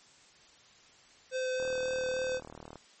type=tone with vibrato; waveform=square; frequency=514 Hz; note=C5; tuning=31 cents flat; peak=-31 dBFS; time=1.31-2.41 s; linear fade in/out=50 ms; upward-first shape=sine; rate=3.6 Hz; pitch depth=8 cents each way
type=click train; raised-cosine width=1 ms; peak=-31 dBFS; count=46; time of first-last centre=1.6-2.757 s; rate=38.9 Hz
effects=white hiss -59 dBFS RMS until 3 s + MP3 32 kbps